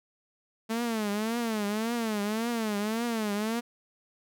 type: tone with vibrato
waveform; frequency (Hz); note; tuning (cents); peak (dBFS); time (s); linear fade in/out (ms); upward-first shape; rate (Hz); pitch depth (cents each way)
sawtooth; 220; A3; 0; -24; 0.69-3.61; 20; triangle; 1.8; 160
effects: none